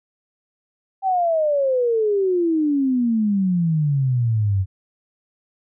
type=exponential sweep; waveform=sine; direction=down; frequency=784 to 92.5 Hz; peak=-16 dBFS; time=1.02-4.66 s; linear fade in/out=50 ms; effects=none